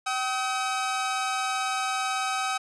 sawtooth tone pair together, 766.8 / 1272 Hz, G5 / D#6, -38 / +38 cents, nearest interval major sixth, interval 876 cents, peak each -25 dBFS, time 0.06-2.58 s, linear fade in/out 10 ms, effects resampled to 22050 Hz

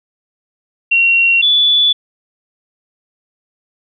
sine tone pair in turn, 2742 / 3455 Hz, F7 / A7, -32 / -32 cents, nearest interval major third, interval 400 cents, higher second, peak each -8 dBFS, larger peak neither, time 0.91-1.42 / 1.42-1.93 s, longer neither, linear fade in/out 10 ms, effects none

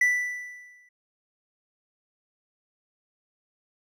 triangle tone with exponential decay, 1975.5 Hz, B6, in tune, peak -15 dBFS, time 0.01-0.89 s, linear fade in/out 5 ms, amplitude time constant 190 ms, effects none

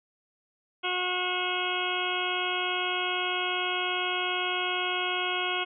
harmonic tone with a mistuned harmonic, 362.5 Hz, F#4, 35 cents flat, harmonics 1 / 2 / 3 / 4 / 6 / 7 / 8 / 9, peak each -35 / -35 / -35 / -35 / -35 / -35 / -35 / -35 dBFS, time 0.83-5.65 s, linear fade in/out 20 ms, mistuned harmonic 7, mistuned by +30 cents, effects none

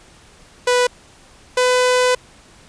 sawtooth tone pair in turn, 493.9 / 501.4 Hz, B4 / B4, 0 / +26 cents, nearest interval unison, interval 26 cents, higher second, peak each -9 / -9 dBFS, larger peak neither, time 0.67-0.87 / 1.57-2.15 s, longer second, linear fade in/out 5 ms, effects pink hiss -47 dBFS RMS until 2.68 s + resampled to 22050 Hz

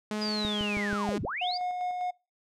sawtooth tone with pitch glide, 212.2 to 205.1 Hz, G#3 to G#3, +38 to -21 cents, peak -26 dBFS, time 0.11-1.18 s, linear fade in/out 2 ms, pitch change -59 cents, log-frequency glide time 0.34-0.8 s
sine linear two-way sweep, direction down then up, 4978 to 66 to 4978 Hz, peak -31 dBFS, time 0.21-1.58 s, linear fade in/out 10 ms, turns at 1.22 s
click train, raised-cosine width 3 ms, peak -23 dBFS, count 6, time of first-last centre 0.45-1.25 s, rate 6.25 Hz
triangle tone with tremolo, 723 Hz, F#5, 40 cents flat, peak -26 dBFS, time 1.41-2.11 s, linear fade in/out 10 ms, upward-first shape square, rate 5 Hz, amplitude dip 30%
effects noise-tail reverb RT60 0.3 s tail -26 dB re dry + low-pass 8000 Hz 12 dB/octave

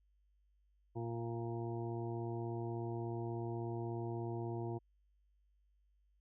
harmonic tone with a mistuned harmonic, 116.5 Hz, A#2, 1 cent flat, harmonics 1 / 2 / 3 / 4 / 6 / 7 / 8, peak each -41 / -49 / -42 / -52 / -50 / -55 / -53 dBFS, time 0.95-4.79 s, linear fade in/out 20 ms, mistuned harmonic 6, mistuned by -15 cents, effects added 50 Hz sine -70 dBFS peak until 6.2 s

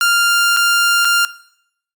sawtooth tone with dropouts, 1396.9 Hz, F6, in tune, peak -8 dBFS, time 0.01-1.25 s, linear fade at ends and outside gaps 1 ms, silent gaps 0.565-0.57 / 1.048-1.052 s, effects noise-tail reverb RT60 0.7 s tail -17 dB re dry + Opus 48 kbps

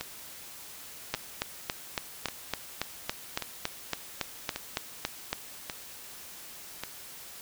two click trains, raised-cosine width 0.2 ms, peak -11 / -16 dBFS, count 16 / 7, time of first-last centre 1.14-5.33 / 0.01-6.836 s, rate 3.58 / 0.879 Hz, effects white hiss -46 dBFS RMS until 7.41 s

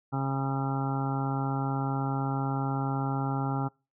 harmonic tone with a mistuned harmonic, 135.8 Hz, C#3, 35 cents flat, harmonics 1 / 2 / 3 / 4 / 5 / 6 / 7 / 8 / 9 / 10, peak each -29 / -33 / -42 / -45 / -44 / -35 / -41 / -48 / -42 / -40 dBFS, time 0.12-3.69 s, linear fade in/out 20 ms, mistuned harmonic 8, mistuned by -55 cents, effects noise-tail reverb RT60 0.3 s tail -26 dB re dry

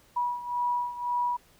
sine beating tone pair, 971 / 972.9 Hz, B5 / B5, -30 / -26 cents, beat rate 1.9 Hz, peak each -28 / -32 dBFS, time 0.16-1.37 s, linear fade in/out 10 ms, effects pink hiss -60 dBFS RMS until 1.59 s

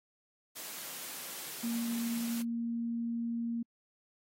white high-pass noise, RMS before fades -43 dBFS, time 0.55-2.43 s, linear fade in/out 20 ms, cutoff 150 Hz, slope 24 dB/octave
sine tone, 233.1 Hz, A#3, in tune, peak -32 dBFS, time 1.63-3.63 s, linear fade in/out 10 ms
effects AAC 48 kbps

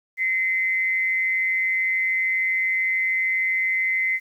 sine tone with amplitude modulation, 2059 Hz, C7, 28 cents flat, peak -17 dBFS, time 0.17-4.2 s, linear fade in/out 50 ms, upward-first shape sine, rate 187 Hz, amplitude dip 55%, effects 9-bit

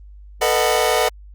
sawtooth chord, B dominant seventh, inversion third, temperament just, 444.5 / 493.9 / 617.4 / 740.8 Hz, A4 / B4 / D#5 / F#5, +18 / 0 / -14 / +2 cents, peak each -17 dBFS, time 0.41-1.09 s, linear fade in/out 10 ms, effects added 50 Hz sine -38 dBFS peak until 1.34 s + Opus 32 kbps

